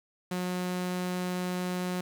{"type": "tone", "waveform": "sawtooth", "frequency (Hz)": 180.9, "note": "F#3", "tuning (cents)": -39, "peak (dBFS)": -26, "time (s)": [0.31, 2.01], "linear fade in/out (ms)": 5, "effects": ["9-bit"]}